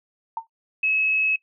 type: tone with exponential decay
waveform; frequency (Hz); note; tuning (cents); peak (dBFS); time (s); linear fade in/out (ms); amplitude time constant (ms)
sine; 907; A#5; -48; -21; 0.37-0.47; 2; 20
type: tone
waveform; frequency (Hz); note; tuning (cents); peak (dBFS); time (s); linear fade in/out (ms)
sine; 2576; E7; -41; -19; 0.83-1.36; 5
effects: noise-tail reverb RT60 0.1 s tail -20 dB re dry